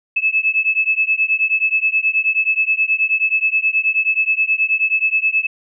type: beating tone pair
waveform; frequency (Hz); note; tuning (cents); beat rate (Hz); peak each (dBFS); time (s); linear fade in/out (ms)
sine; 2600 / 2609.4; E7 / E7; -24 / -18; 9.4; -17; 0.16-5.47; 10
effects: none